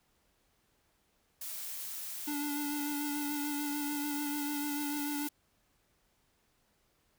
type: noise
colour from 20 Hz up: blue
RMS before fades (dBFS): -41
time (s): 1.41-5.29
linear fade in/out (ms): 5
type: tone with vibrato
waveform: square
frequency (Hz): 291.3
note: D4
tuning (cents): -14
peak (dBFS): -35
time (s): 2.27-5.28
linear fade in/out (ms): 10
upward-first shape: sine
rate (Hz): 6.8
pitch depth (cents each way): 24
effects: pink hiss -73 dBFS RMS until 7.18 s